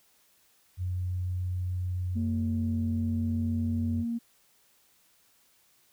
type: tone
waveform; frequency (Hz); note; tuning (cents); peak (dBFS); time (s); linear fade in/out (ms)
sine; 90.7; F#2; -34; -28; 0.77-4.05; 50
type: tone with pitch glide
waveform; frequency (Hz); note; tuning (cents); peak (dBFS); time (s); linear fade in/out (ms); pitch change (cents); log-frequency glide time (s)
sine; 229.2 to 233.3; A#3 to A#3; -29 to +2; -28; 2.15-4.19; 20; +31; 2.38-3.86
effects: tanh soft clip ceiling -19 dBFS + white hiss -65 dBFS RMS until 5.92 s